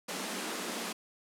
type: high-pass noise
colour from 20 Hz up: pink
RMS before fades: -37 dBFS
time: 0.08-0.93 s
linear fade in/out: 10 ms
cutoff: 180 Hz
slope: 96 dB/octave
effects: low-pass 11000 Hz 12 dB/octave